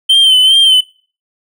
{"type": "tone with vibrato", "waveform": "triangle", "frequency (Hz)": 3100, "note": "G7", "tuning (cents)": -20, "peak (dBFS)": -3, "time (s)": [0.09, 0.81], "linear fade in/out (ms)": 10, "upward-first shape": "sine", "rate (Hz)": 2.5, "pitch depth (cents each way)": 51, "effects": ["noise-tail reverb RT60 0.4 s tail -22 dB re dry"]}